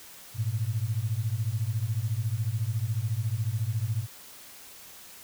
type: beating tone pair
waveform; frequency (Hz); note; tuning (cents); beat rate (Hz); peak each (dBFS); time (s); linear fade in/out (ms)
sine; 103.8 / 117.8; G#2 / A#2; 0 / +19; 14; -29; 0.34-4.07; 50
effects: white hiss -48 dBFS RMS until 5.23 s